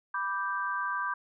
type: chord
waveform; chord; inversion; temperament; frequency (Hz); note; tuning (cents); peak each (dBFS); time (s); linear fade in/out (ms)
sine; G major; first; equal; 987.8 / 1174.7 / 1568; B5 / D6 / G6; 0 / 0 / 0; -35 / -33 / -33; 0.14-1.14; 5
effects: none